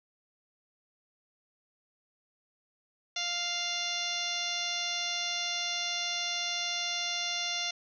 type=harmonic tone; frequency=698.5 Hz; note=F5; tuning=in tune; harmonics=1 / 2 / 3 / 4 / 5 / 6 / 7 / 8 / 9; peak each=-42 / -44 / -39 / -38 / -36 / -39 / -45 / -38 / -43 dBFS; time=3.16-7.71 s; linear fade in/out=5 ms; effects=none